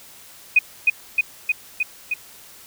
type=tone with echo; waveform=sine; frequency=2490 Hz; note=D#7; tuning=1 cent sharp; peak=-9 dBFS; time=0.56-0.59 s; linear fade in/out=5 ms; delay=310 ms; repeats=5; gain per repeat=-2 dB; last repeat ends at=2.14 s; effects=white hiss -45 dBFS RMS until 2.66 s